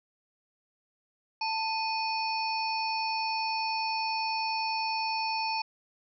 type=harmonic tone with a mistuned harmonic; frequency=890 Hz; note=A5; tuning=20 cents sharp; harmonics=1 / 3 / 5 / 6; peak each=-30 / -35 / -37 / -38 dBFS; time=1.41-5.62 s; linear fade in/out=5 ms; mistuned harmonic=3; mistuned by=-120 cents; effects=none